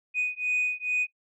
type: beating tone pair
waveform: sine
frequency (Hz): 2486 / 2488.3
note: D#7 / D#7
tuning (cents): -2 / 0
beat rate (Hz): 2.3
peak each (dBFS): -27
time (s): 0.14-1.07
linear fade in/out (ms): 50
effects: noise-tail reverb RT60 0.1 s tail -20 dB re dry + tanh soft clip ceiling -20 dBFS